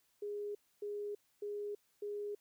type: tone bursts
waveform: sine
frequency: 412.3 Hz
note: G#4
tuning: 13 cents flat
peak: -38 dBFS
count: 4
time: 0.22-2.35 s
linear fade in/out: 5 ms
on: 330 ms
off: 270 ms
effects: white hiss -75 dBFS RMS until 2.4 s